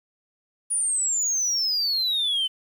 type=exponential sweep; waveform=sine; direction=down; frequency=9750 to 3023 Hz; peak=-19 dBFS; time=0.7-2.48 s; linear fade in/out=20 ms; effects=tanh soft clip ceiling -20 dBFS + 9-bit